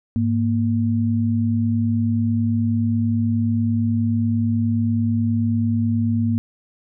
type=tone pair together; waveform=sine; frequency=103.83 / 233.1 Hz; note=G#2 / A#3; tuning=0 / 0 cents; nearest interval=octave + major second; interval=1400 cents; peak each=-20 / -19 dBFS; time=0.16-6.38 s; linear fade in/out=0 ms; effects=none